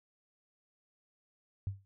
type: tone with exponential decay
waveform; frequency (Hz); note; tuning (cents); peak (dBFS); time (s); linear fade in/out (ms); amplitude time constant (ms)
sine; 98; G2; 0; -29; 1.67-1.85; 0; 38
effects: none